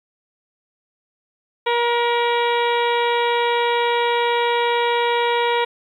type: harmonic tone with a mistuned harmonic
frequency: 475.6 Hz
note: A#4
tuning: 35 cents sharp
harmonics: 1 / 2 / 3 / 4 / 5 / 6 / 7 / 8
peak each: -20 / -20 / -30 / -28 / -28 / -33 / -31 / -33 dBFS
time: 1.66-5.65 s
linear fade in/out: 10 ms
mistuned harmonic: 5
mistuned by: -35 cents
effects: 9-bit